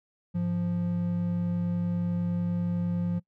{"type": "tone pair together", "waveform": "triangle", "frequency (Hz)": [103.82, 174.61], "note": ["G#2", "F3"], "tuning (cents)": [0, 0], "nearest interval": "major sixth", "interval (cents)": 900, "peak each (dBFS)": [-32, -24], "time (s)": [0.34, 3.2], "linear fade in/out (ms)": 20, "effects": ["noise-tail reverb RT60 0.1 s tail -23 dB re dry"]}